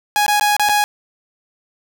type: tone with dropouts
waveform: sawtooth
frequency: 830.6 Hz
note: G#5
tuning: in tune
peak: -9 dBFS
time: 0.16-0.84 s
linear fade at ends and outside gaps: 0 ms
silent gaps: 0.264-0.281 / 0.397-0.41 / 0.566-0.596 / 0.688-0.694 s
effects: none